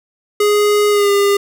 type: tone with pitch glide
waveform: square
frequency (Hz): 415.3 to 402.8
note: G#4 to G4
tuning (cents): 0 to +47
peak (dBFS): -11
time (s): 0.4-1.37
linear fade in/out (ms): 5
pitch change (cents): -53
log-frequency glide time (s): 0.9-1.1
effects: none